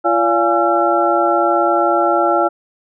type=tone cluster; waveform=sine; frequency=343.5 / 574 / 693 / 829 / 1352 Hz; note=F4 / D5 / F5 / G#5 / E6; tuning=-29 / -40 / -14 / -3 / +43 cents; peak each=-18 dBFS; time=0.04-2.49 s; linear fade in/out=20 ms; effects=none